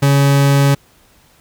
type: tone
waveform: 40% pulse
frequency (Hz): 140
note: C#3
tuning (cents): +18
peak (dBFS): -8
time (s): 0.02-0.75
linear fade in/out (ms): 10
effects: pink hiss -51 dBFS RMS until 1.4 s